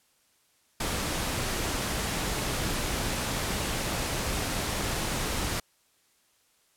pink noise, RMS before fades -30 dBFS, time 0.8-5.6 s, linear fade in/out 5 ms, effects white hiss -67 dBFS RMS until 6.76 s + low-pass 12000 Hz 12 dB/octave

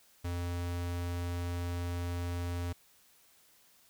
square tone, 87.31 Hz, F2, in tune, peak -34 dBFS, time 0.24-2.73 s, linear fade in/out 10 ms, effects white hiss -64 dBFS RMS until 3.89 s

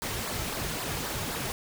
pink noise with flanger, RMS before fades -33 dBFS, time 0.02-1.52 s, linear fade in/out 0 ms, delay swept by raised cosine 0.32 to 4.12 ms, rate 3.8 Hz, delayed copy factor -0.6, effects none

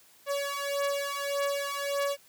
sawtooth beating tone pair, 563 / 564.7 Hz, C#5 / C#5, +27 / +32 cents, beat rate 1.7 Hz, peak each -28 dBFS, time 0.26-2.17 s, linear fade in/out 50 ms, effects white hiss -59 dBFS RMS until 2.28 s + high-pass 80 Hz 12 dB/octave

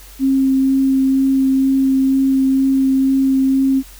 sine tone with vibrato, 267.4 Hz, C4, 38 cents sharp, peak -11 dBFS, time 0.19-3.83 s, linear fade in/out 50 ms, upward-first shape sine, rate 2.1 Hz, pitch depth 9 cents each way, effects added 47 Hz sine -39 dBFS peak until 3.99 s + white hiss -42 dBFS RMS until 3.99 s

